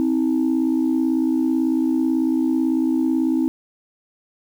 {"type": "tone pair together", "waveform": "sine", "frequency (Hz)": [261.6, 319.7], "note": ["C4", "D#4"], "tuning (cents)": [0, 47], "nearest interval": "minor third", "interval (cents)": 347, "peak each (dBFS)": -18, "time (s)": [0, 3.48], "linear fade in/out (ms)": 0, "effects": ["tanh soft clip ceiling -12 dBFS", "8-bit"]}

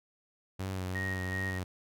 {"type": "tone with vibrato", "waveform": "sawtooth", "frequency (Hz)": 93.8, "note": "F#2", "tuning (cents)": 24, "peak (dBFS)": -30, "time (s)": [0.59, 1.64], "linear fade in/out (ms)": 10, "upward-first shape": "sine", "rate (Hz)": 2.7, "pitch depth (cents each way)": 35}
{"type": "tone with tremolo", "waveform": "sine", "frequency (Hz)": 1872, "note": "A#6", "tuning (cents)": 7, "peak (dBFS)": -34, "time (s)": [0.95, 1.59], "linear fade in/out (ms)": 5, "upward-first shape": "square", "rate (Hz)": 2.7, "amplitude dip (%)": 45}
{"effects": []}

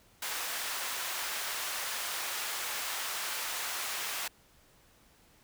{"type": "high-pass noise", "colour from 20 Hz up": "pink", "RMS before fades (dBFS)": -36, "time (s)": [0.22, 4.28], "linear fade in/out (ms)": 5, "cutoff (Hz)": 1000, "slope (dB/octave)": 12, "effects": ["pink hiss -63 dBFS RMS until 5.43 s"]}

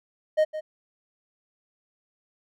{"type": "tone with echo", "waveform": "triangle", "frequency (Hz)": 620, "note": "D#5", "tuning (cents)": -6, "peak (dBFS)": -15, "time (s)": [0.37, 0.45], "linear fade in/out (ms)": 20, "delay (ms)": 160, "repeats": 1, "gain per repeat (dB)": -12, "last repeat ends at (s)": 0.61, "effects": []}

